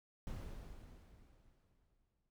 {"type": "noise with exponential decay", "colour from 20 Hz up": "brown", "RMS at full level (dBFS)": -44, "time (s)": [0.27, 2.3], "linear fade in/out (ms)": 0, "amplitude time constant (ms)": 440, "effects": []}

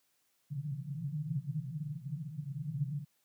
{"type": "band-pass noise", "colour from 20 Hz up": "white", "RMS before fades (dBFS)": -38, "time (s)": [0.5, 3.05], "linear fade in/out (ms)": 10, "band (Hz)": [130, 160], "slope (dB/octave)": 96, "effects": ["white hiss -75 dBFS RMS until 3.24 s", "high-pass 80 Hz 12 dB/octave"]}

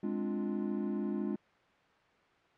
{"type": "chord", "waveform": "triangle", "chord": "D half-diminished seventh", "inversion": "second", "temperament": "equal", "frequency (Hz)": [207.7, 261.6, 293.7, 349.2], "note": ["Ab3", "C4", "D4", "F4"], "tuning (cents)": [0, 0, 0, 0], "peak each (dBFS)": [-33, -39, -37, -37], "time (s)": [0.03, 1.36], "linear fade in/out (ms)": 5, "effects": ["white hiss -65 dBFS RMS until 2.57 s", "low-pass 2000 Hz 12 dB/octave"]}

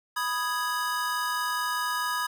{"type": "chord", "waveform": "square", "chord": "G# minor", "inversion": "first", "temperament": "equal", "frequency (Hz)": [987.8, 1244.5, 1661.2], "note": ["B5", "D#6", "G#6"], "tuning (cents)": [0, 0, 0], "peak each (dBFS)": -32, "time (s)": [0.16, 2.27], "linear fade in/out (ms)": 10, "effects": []}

